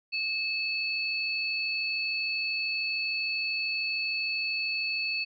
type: tone pair together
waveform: sine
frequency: 2600 / 4433 Hz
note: E7 / C#8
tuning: -24 / -1 cents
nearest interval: major sixth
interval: 923 cents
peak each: -29 / -33 dBFS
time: 0.12-5.25 s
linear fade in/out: 20 ms
effects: none